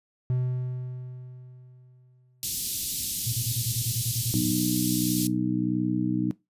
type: tone with exponential decay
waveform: triangle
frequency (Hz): 126.2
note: B2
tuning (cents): +38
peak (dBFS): -20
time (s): 0.3-2.47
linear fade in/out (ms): 0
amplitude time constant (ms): 470
type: band-stop noise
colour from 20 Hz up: white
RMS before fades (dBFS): -29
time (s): 2.43-5.27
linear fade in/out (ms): 0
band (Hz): 270 to 3500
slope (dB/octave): 24
type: tone bursts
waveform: sine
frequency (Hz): 117.5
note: A#2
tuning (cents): +14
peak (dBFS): -26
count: 13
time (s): 3.26-4.516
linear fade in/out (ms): 10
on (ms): 68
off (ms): 31
type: harmonic tone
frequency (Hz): 61.6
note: B1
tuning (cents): -4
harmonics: 2 / 3 / 4 / 5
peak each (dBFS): -32 / -28 / -30 / -27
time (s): 4.34-6.31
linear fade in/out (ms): 0
effects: noise-tail reverb RT60 0.2 s tail -19 dB re dry + resampled to 32000 Hz